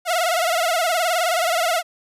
sawtooth tone with vibrato, 684 Hz, F5, 36 cents flat, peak -14 dBFS, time 0.05-1.83 s, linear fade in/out 50 ms, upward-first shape sine, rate 19 Hz, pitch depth 110 cents each way, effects resampled to 32000 Hz

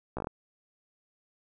slowing click train, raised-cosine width 1 ms, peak -20 dBFS, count 6, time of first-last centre 0.17-0.271 s, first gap 15 ms, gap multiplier 1.15, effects none

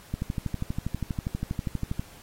click train, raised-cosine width 5 ms, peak -16 dBFS, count 24, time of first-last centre 0.14-1.995 s, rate 12.4 Hz, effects pink hiss -51 dBFS RMS until 2.22 s + AAC 48 kbps

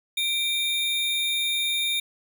square tone pair together, 2349 / 3673 Hz, D7 / A#7, 0 / -26 cents, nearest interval minor sixth, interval 774 cents, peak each -29 / -25 dBFS, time 0.17-2 s, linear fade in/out 5 ms, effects none

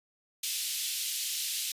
pink high-pass noise, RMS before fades -33 dBFS, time 0.43-1.72 s, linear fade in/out 5 ms, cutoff 3000 Hz, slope 24 dB/octave, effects resampled to 32000 Hz

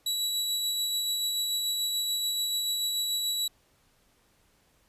sawtooth tone with tremolo, 3915 Hz, B7, 16 cents flat, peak -23 dBFS, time 0.06-3.48 s, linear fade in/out 5 ms, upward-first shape sine, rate 6.9 Hz, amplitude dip 25%, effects pink hiss -66 dBFS RMS until 4.88 s + resampled to 32000 Hz

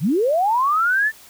sine linear sweep, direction up, 116.2 to 1800 Hz, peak -15 dBFS, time 0-1.12 s, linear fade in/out 50 ms, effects white hiss -46 dBFS RMS until 1.29 s

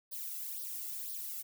violet noise with flanger, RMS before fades -41 dBFS, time 0.11-1.43 s, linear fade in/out 20 ms, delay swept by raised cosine 0.2 to 1.5 ms, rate 2 Hz, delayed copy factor +1, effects none

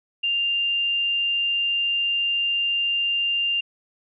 sine tone, 2794 Hz, F7, in tune, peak -20 dBFS, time 0.23-3.61 s, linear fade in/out 10 ms, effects none

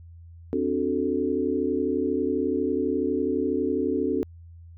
sine chord, D dominant seventh, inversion third, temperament equal, 261.6 / 293.7 / 370 / 440 Hz, C4 / D4 / F#4 / A4, 0 / 0 / 0 / 0 cents, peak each -28 dBFS, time 0.53-4.23 s, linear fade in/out 0 ms, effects added 84 Hz sine -43 dBFS peak until 4.77 s

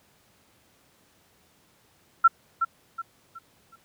sine tone with echo, 1354 Hz, E6, 46 cents sharp, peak -11 dBFS, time 2.24-2.28 s, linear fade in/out 10 ms, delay 370 ms, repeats 4, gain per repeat -9 dB, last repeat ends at 3.76 s, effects pink hiss -62 dBFS RMS until 3.84 s + high-pass 80 Hz 12 dB/octave

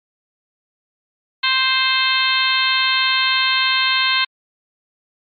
harmonic tone, 523.3 Hz, C5, in tune, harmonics 2 / 3 / 4 / 5 / 6 / 7 / 8, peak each -22 / -22 / -22 / -22 / -22 / -22 / -22 dBFS, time 1.43-4.25 s, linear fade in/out 10 ms, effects MP3 48 kbps

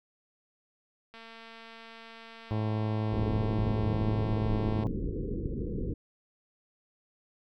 click train, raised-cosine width 0.3 ms, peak -33 dBFS, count 840, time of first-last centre 1.14-4.836 s, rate 227 Hz
harmonic tone, 107.9 Hz, A2, 33 cents flat, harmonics 1 / 2 / 3 / 4 / 5 / 6 / 7 / 8 / 9 / 10, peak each -29 / -35 / -39 / -41 / -43 / -45 / -46 / -47 / -48 / -49 dBFS, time 2.51-4.87 s, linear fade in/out 0 ms
pink low-pass noise, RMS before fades -33 dBFS, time 3.12-5.94 s, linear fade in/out 10 ms, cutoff 490 Hz, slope 96 dB/octave
effects none

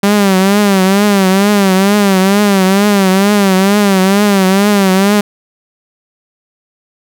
sawtooth tone with vibrato, 197.1 Hz, G3, 10 cents sharp, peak -3 dBFS, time 0.03-5.21 s, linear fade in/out 5 ms, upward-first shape triangle, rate 2.2 Hz, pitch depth 110 cents each way, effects none

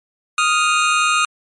25% pulse tone pair together, 1243.7 / 1396.9 Hz, D#6 / F6, -1 / 0 cents, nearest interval major second, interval 201 cents, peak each -11 / -16 dBFS, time 0.38-1.25 s, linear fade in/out 2 ms, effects MP3 48 kbps

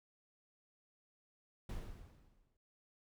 brown noise with exponential decay, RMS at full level -40 dBFS, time 1.69-2.57 s, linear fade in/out 5 ms, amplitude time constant 190 ms, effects none

